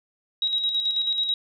sine tone with tremolo, 3828 Hz, A#7, 45 cents sharp, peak -20 dBFS, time 0.42-1.34 s, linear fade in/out 2 ms, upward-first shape square, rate 9.2 Hz, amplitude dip 45%, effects none

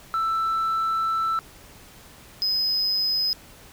sine tone pair in turn, 1326 / 5051 Hz, E6 / D#8, +10 / +25 cents, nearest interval octave + major seventh, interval 2315 cents, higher second, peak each -19 / -18 dBFS, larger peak second, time 0.14-1.39 / 2.42-3.33 s, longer first, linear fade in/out 0 ms, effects tanh soft clip ceiling -20 dBFS + pink hiss -48 dBFS RMS until 3.72 s

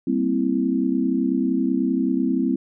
sine chord, C dominant seventh, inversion second, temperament equal with one note detuned, 196 / 231.2 / 261.6 / 329.6 Hz, G3 / Bb3 / C4 / E4, 0 / -14 / 0 / 0 cents, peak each -26 / -26 / -21 / -25 dBFS, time 0.07-2.56 s, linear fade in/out 5 ms, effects none

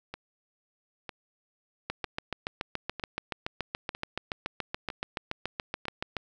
two click trains, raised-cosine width 0.3 ms, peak -15 / -21 dBFS, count 31 / 7, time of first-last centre 1.9-6.167 / 0.14-5.854 s, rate 7.03 / 1.05 Hz, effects none

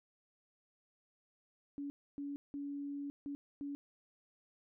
sine tone bursts at uneven times, 284 Hz, C#4, 42 cents sharp, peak -39 dBFS, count 5, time 1.78-1.9 / 2.18-2.36 / 2.54-3.1 / 3.26-3.35 / 3.61-3.75 s, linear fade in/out 0 ms, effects none

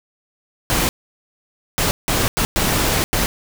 pink noise bursts at uneven times, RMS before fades -18 dBFS, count 6, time 0.7-0.89 / 1.78-1.91 / 2.08-2.28 / 2.37-2.45 / 2.56-3.04 / 3.13-3.26 s, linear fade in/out 0 ms, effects none

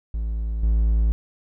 triangle tone with level steps, 55 Hz, A1, in tune, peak -21 / -14 dBFS, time 0.14-1.12 s, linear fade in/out 0 ms, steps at 0.63 s, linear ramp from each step 5 ms, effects none

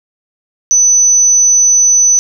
sine tone, 6000 Hz, F#8, 23 cents sharp, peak -5 dBFS, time 0.71-2.19 s, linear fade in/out 0 ms, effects none

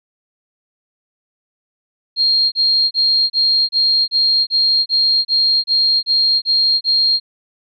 sine tone bursts, 4224 Hz, C8, 16 cents sharp, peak -11 dBFS, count 13, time 2.16-7.2 s, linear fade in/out 50 ms, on 360 ms, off 30 ms, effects none

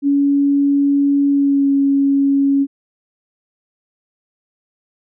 sine tone with pitch glide, 281.9 to 277.4 Hz, C#4 to C#4, +29 to +1 cents, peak -11 dBFS, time 0.02-2.67 s, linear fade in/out 50 ms, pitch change -28 cents, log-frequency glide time 1.3-1.69 s, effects none

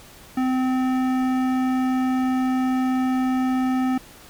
sine tone with hard clipping, 257.7 Hz, C4, 26 cents flat, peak -21 dBFS, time 0.37-3.98 s, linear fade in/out 5 ms, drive 14 dB, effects pink hiss -46 dBFS RMS until 4.29 s

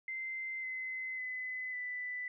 sine tone with pitch steps, 2077 / 2047 / 2018 / 1988.9 Hz, C7 / C7 / B6 / B6, -13 / -38 / +37 / +12 cents, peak -37 dBFS, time 0.08-2.28 s, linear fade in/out 2 ms, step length 550 ms, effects none

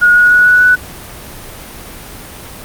sine tone with pitch steps, 1444 / 1454 / 1464.2 / 1474.3 / 1484.6 Hz, F#6 / F#6 / F#6 / F#6 / F#6, -43 / -31 / -19 / -7 / +5 cents, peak -4 dBFS, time 0.01-0.76 s, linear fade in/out 20 ms, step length 150 ms, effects pink hiss -30 dBFS RMS until 2.64 s + Opus 32 kbps

